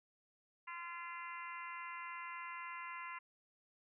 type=harmonic tone; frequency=343.6 Hz; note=F4; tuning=28 cents flat; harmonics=3 / 4 / 5 / 6 / 7 / 8; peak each=-47 / -53 / -55 / -50 / -57 / -55 dBFS; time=0.67-3.19 s; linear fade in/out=10 ms; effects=none